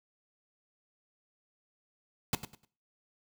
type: noise with echo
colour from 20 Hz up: pink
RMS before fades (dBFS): -28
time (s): 2.33-2.35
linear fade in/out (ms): 2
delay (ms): 100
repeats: 3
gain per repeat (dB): -12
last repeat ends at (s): 2.65
effects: noise-tail reverb RT60 0.4 s tail -17 dB re dry